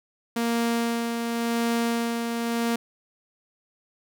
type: tone with tremolo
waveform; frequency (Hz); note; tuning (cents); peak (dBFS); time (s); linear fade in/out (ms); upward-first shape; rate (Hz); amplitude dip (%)
sawtooth; 233.1; A#3; 0; -18; 0.36-2.76; 5; sine; 0.91; 40
effects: none